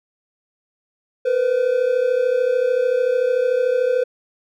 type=tone pair together; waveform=triangle; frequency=474.5 / 508 Hz; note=A#4 / B4; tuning=+31 / +49 cents; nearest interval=minor second; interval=118 cents; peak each=-19 / -15 dBFS; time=1.25-4.04 s; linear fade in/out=10 ms; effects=none